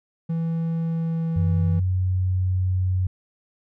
triangle tone with pitch glide, 164.8 to 163.85 Hz, E3 to E3, 0 to -10 cents, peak -20 dBFS, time 0.29-1.8 s, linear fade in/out 10 ms, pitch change -10 cents, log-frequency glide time 0.77-1.36 s
sine tone, 92.5 Hz, F#2, in tune, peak -19 dBFS, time 1.36-3.07 s, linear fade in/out 5 ms
effects none

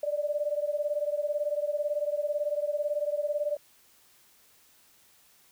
sine beating tone pair, 584 / 602 Hz, D5 / D5, -10 / +43 cents, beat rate 18 Hz, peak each -29 / -31 dBFS, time 0.03-3.57 s, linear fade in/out 5 ms, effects white hiss -61 dBFS RMS until 5.51 s

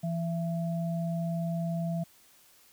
sine tone pair together, 167.5 / 670 Hz, E3 / E5, +28 / +28 cents, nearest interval 2 octaves, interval 2400 cents, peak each -29 / -37 dBFS, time 0.03-2.04 s, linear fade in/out 10 ms, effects white hiss -60 dBFS RMS until 2.72 s

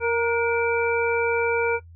harmonic tone with a mistuned harmonic, 466.2 Hz, A#4, in tune, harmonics 1 / 2 / 3 / 5, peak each -21 / -28 / -27 / -28 dBFS, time 0-1.8 s, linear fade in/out 50 ms, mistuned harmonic 3, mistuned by +44 cents, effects noise-tail reverb RT60 0.1 s tail -20 dB re dry + added 84 Hz sine -43 dBFS peak until 1.95 s

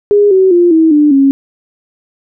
sine tone with pitch steps, 410.4 / 378.5 / 349.1 / 322 / 297 / 273.9 Hz, G#4 / F#4 / F4 / E4 / D4 / C#4, -21 / +39 / -1 / -41 / +20 / -21 cents, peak -4 dBFS, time 0.11-1.31 s, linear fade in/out 0 ms, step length 200 ms, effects none

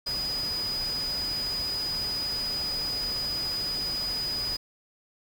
sine tone in noise, 4957 Hz, D#8, 7 cents flat, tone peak -28 dBFS, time 0.06-4.57 s, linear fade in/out 10 ms, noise pink, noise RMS -39 dBFS, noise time 0.06-4.57 s, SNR +8 dB, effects none

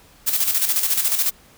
blue noise with tremolo, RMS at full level -18 dBFS, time 0.26-1.31 s, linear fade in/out 20 ms, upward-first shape square, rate 14 Hz, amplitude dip 55%, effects pink hiss -51 dBFS RMS until 1.57 s

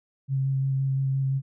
sine tone with vibrato, 134.9 Hz, C#3, 47 cents flat, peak -22 dBFS, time 0.28-1.42 s, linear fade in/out 50 ms, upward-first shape square, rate 5.8 Hz, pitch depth 10 cents each way, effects none

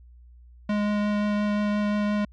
square tone with vibrato, 207.7 Hz, G#3, in tune, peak -23 dBFS, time 0.69-2.25 s, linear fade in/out 5 ms, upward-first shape triangle, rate 5.7 Hz, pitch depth 10 cents each way, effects added 60 Hz sine -47 dBFS peak until 2.32 s + low-pass 3000 Hz 12 dB/octave

